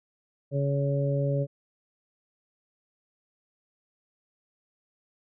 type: harmonic tone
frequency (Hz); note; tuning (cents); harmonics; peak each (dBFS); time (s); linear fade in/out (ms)
140.5; C#3; +24; 1 / 2 / 3 / 4; -25 / -36 / -34 / -30; 0.51-1.47; 50
effects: none